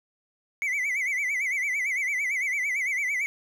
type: tone with vibrato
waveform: triangle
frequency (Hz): 2142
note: C7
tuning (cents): +40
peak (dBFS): -23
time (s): 0.62-3.26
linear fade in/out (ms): 0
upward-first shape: sine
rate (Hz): 8.9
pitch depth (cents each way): 140
effects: 10-bit